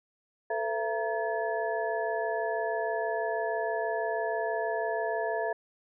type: tone cluster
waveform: sine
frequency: 442.8 / 509 / 674 / 936 / 1713 Hz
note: A4 / C5 / E5 / A#5 / A6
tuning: +11 / -48 / +38 / +7 / -47 cents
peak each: -33 / -39 / -31 / -37 / -37 dBFS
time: 0.5-5.53 s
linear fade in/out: 5 ms
effects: none